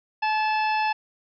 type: harmonic tone with a mistuned harmonic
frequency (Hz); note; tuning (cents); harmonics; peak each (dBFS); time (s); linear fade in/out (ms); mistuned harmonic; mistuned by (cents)
862; A5; -36; 1 / 2 / 3 / 4 / 5 / 6; -22 / -31 / -29 / -42 / -42 / -40; 0.22-0.93; 10; 3; +33
effects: none